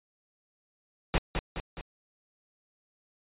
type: noise with echo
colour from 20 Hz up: pink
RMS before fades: -24 dBFS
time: 1.14-1.18 s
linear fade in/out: 0 ms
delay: 210 ms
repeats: 3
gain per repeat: -5 dB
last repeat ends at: 1.81 s
effects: resampled to 8000 Hz